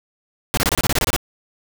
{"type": "noise bursts", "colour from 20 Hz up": "pink", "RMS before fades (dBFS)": -18, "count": 11, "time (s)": [0.54, 1.163], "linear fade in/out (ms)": 0, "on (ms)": 33, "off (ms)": 26, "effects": []}